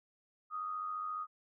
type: tone with amplitude modulation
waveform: sine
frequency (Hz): 1244.5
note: D#6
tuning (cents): 0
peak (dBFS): -34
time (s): 0.5-1.27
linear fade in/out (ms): 50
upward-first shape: sine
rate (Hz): 94.4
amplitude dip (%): 50
effects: none